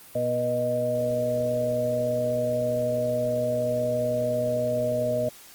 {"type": "harmonic tone with a mistuned harmonic", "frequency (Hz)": 121.3, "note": "B2", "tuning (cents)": -31, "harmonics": [1, 2, 4, 5], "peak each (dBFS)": [-33, -33, -31, -24], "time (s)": [0.15, 5.29], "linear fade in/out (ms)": 5, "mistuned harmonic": 5, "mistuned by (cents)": 31, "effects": ["white hiss -48 dBFS RMS until 5.54 s", "Opus 32 kbps"]}